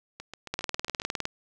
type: two click trains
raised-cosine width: 0.2 ms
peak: -12 / -22 dBFS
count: 15 / 7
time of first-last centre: 0.54-1.254 / 0.2-1.019 s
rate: 19.6 / 7.33 Hz
effects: none